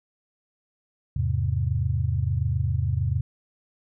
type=chord; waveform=sine; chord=E augmented; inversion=none; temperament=equal; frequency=82.41 / 103.83 / 130.81 Hz; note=E2 / G#2 / B#2; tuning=0 / 0 / 0 cents; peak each=-26 dBFS; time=1.16-3.21 s; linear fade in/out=5 ms; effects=none